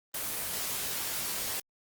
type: noise with comb filter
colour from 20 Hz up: white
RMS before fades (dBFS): -34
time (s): 0.14-1.6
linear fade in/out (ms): 5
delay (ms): 20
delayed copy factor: +0.6
effects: Opus 24 kbps